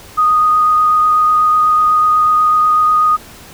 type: tone with vibrato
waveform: sine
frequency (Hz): 1240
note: D#6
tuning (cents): -6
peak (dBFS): -8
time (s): 0.17-3.17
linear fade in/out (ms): 20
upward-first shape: triangle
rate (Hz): 8.1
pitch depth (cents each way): 12
effects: pink hiss -37 dBFS RMS until 3.53 s